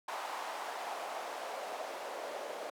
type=noise with band-pass filter sweep; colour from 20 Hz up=white; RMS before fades=-41 dBFS; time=0.08-2.7 s; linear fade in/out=5 ms; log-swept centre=870 to 560 Hz; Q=2.3; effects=high-pass 300 Hz 12 dB/octave